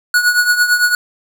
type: tone with tremolo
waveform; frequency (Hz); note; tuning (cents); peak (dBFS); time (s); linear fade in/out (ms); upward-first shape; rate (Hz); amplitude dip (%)
square; 1461; F#6; -22; -8; 0.14-0.95; 2; triangle; 8.9; 75
effects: 7-bit